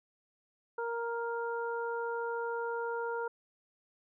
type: harmonic tone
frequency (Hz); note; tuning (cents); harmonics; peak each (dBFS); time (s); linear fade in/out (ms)
467; A#4; +3; 1 / 2 / 3; -35 / -38 / -40; 0.78-3.28; 5
effects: none